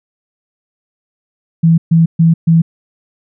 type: tone bursts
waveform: sine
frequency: 164.81 Hz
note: E3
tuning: in tune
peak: -5 dBFS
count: 4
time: 1.63-2.62 s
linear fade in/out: 10 ms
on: 150 ms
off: 130 ms
effects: none